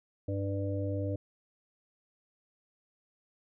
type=harmonic tone; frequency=98.9 Hz; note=G2; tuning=16 cents sharp; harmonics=1 / 3 / 5 / 6; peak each=-32 / -37 / -39 / -40 dBFS; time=0.28-1.16 s; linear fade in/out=5 ms; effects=none